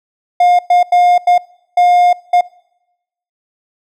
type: tone bursts at uneven times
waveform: triangle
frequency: 711 Hz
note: F5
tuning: 31 cents sharp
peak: -4 dBFS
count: 6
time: 0.4-0.59 / 0.7-0.83 / 0.92-1.18 / 1.27-1.38 / 1.77-2.13 / 2.33-2.41 s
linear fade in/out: 5 ms
effects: noise-tail reverb RT60 0.9 s tail -24 dB re dry